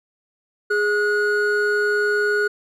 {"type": "tone pair together", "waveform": "triangle", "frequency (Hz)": [415.3, 1453.7], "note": ["G#4", "F#6"], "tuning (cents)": [0, -31], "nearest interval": "octave + minor seventh", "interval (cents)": 2169, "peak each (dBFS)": -18, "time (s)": [0.7, 2.48], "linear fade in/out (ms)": 10, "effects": []}